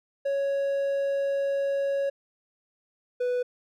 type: tone pair in turn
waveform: triangle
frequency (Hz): 555 / 494.4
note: C#5 / B4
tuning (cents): +2 / +2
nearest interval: major second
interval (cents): 200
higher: first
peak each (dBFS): -22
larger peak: neither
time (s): 0.25-2.1 / 3.2-3.43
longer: first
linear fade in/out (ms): 10
effects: none